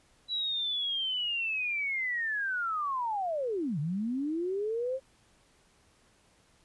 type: linear two-way sweep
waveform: sine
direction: down then up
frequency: 3951 to 138.59 to 539 Hz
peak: -29 dBFS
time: 0.28-5 s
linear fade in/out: 50 ms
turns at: 3.79 s
effects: pink hiss -65 dBFS RMS until 6.64 s + resampled to 24000 Hz

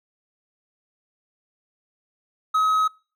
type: tone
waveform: triangle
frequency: 1274 Hz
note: D#6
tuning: 41 cents sharp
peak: -15 dBFS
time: 2.54-2.88 s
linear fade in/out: 10 ms
effects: noise-tail reverb RT60 0.4 s tail -26 dB re dry

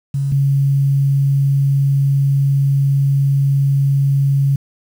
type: tone pair in turn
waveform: sine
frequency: 138.59 / 138.59 Hz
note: C#3 / C#3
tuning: 0 / 0 cents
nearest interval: unison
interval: 0 cents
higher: neither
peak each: -15 / -11 dBFS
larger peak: second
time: 0.14-0.32 / 0.32-4.56 s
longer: second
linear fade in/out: 5 ms
effects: 7-bit

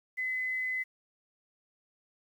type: tone with quantisation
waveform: sine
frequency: 2026 Hz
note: B6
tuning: 44 cents sharp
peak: -30 dBFS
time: 0.17-0.84 s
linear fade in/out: 20 ms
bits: 10
effects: none

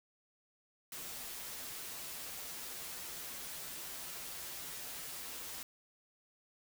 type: noise with comb filter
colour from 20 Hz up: white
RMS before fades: -45 dBFS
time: 0.92-5.63 s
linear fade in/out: 2 ms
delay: 9.6 ms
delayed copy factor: -0.55
effects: none

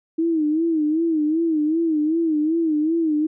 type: tone with vibrato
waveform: sine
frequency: 316.8 Hz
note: D#4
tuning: 31 cents sharp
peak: -17 dBFS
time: 0.18-3.27 s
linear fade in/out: 10 ms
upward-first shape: sine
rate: 2.6 Hz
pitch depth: 100 cents each way
effects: none

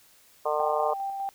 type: harmonic tone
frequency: 151 Hz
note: D3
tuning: 48 cents sharp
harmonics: 3 / 4 / 5 / 6 / 7 / 8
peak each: -31 / -28 / -31 / -34 / -31 / -35 dBFS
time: 0.45-0.94 s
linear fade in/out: 10 ms
type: tone with tremolo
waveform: sine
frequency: 786 Hz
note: G5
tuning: 4 cents sharp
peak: -28 dBFS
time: 0.6-1.29 s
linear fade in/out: 0 ms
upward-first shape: square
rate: 5 Hz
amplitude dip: 30%
effects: white hiss -58 dBFS RMS until 1.34 s

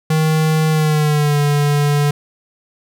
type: tone with pitch glide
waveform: square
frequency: 157 to 145.64 Hz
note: D#3 to D3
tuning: +16 to -14 cents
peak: -13 dBFS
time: 0.1-2.11 s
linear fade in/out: 5 ms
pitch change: -130 cents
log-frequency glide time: 0.7-1.38 s
effects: none

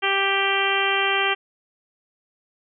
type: harmonic tone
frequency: 392.6 Hz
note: G4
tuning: 3 cents sharp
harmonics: 1 / 2 / 3 / 4 / 5 / 6 / 7 / 8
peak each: -27 / -27 / -27 / -27 / -27 / -27 / -27 / -27 dBFS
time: 0.02-1.35 s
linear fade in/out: 20 ms
effects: none

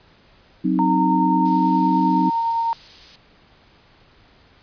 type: chord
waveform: sine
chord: C diminished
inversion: second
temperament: equal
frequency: 185 / 261.6 / 311.1 Hz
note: Gb3 / C4 / Eb4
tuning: 0 / 0 / 0 cents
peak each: -21 dBFS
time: 0.64-2.3 s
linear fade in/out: 10 ms
type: tone with tremolo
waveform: sine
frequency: 920 Hz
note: A#5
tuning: 23 cents flat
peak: -17 dBFS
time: 0.79-2.73 s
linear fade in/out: 0 ms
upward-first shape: triangle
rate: 9.6 Hz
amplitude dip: 25%
type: noise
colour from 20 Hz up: violet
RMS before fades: -31 dBFS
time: 1.45-3.16 s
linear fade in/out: 5 ms
effects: pink hiss -53 dBFS RMS until 4.62 s + resampled to 11025 Hz

